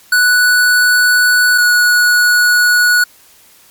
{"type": "tone pair in turn", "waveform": "square", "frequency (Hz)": [1479, 1463.7], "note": ["F#6", "F#6"], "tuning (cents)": [-1, -19], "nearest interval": "unison", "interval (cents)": 18, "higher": "first", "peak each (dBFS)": -8, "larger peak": "neither", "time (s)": [[0.12, 1.58], [1.58, 3.04]], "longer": "neither", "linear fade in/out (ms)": 5, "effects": ["white hiss -45 dBFS RMS until 3.7 s", "MP3 96 kbps"]}